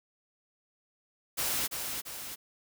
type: noise with echo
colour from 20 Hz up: white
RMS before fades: -31 dBFS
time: 1.37-1.68 s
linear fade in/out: 20 ms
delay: 340 ms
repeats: 2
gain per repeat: -5 dB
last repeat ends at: 2.36 s
effects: none